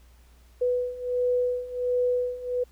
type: beating tone pair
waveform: sine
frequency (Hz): 493.9 / 495.3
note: B4 / B4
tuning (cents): 0 / +5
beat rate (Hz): 1.4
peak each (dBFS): -28 / -25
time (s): 0.61-2.64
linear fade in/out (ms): 10
effects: added 60 Hz sine -52 dBFS peak until 2.71 s + pink hiss -62 dBFS RMS until 2.71 s